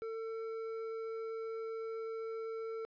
triangle tone with hard clipping, 448.7 Hz, A4, 34 cents sharp, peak -40 dBFS, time 0.02-2.85 s, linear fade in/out 0 ms, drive 11 dB, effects resampled to 11025 Hz

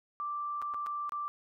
sine tone with dropouts, 1174.7 Hz, D6, in tune, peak -33 dBFS, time 0.2-1.28 s, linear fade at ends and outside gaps 0 ms, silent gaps 0.617-0.623 / 0.738-0.744 / 0.863-0.868 / 1.094-1.121 s, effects none

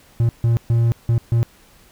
triangle tone bursts at uneven times, 116.54 Hz, A#2, in tune, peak -11 dBFS, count 5, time 0.2-0.29 / 0.44-0.57 / 0.7-0.92 / 1.09-1.18 / 1.32-1.43 s, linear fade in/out 0 ms, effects pink hiss -51 dBFS RMS until 1.91 s

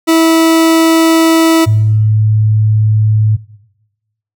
40% pulse / sine tone pair in turn, 325.9 / 107.82 Hz, E4 / A2, -20 / -35 cents, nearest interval octave + perfect fifth, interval 1915 cents, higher first, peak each -5 / -6 dBFS, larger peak first, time 0.07-1.66 / 1.66-3.37 s, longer second, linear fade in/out 20 ms, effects noise-tail reverb RT60 1.0 s tail -19 dB re dry

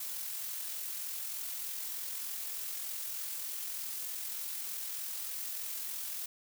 blue noise with amplitude modulation, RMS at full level -38 dBFS, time 0-6.26 s, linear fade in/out 5 ms, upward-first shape sine, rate 43.3 Hz, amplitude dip 30%, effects none

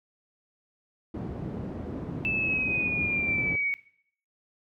white low-pass noise, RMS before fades -34 dBFS, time 1.14-3.56 s, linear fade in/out 5 ms, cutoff 260 Hz, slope 12 dB/octave
sine linear sweep, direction down, 2641 to 2228 Hz, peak -25 dBFS, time 2.25-3.74 s, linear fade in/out 0 ms
effects noise-tail reverb RT60 0.6 s tail -18 dB re dry + high-pass 80 Hz 12 dB/octave

